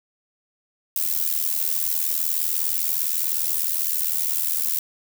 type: noise with amplitude modulation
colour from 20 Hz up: violet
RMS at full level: -20 dBFS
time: 0.96-4.79 s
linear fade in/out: 2 ms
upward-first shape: sine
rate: 79.8 Hz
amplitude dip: 80%
effects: none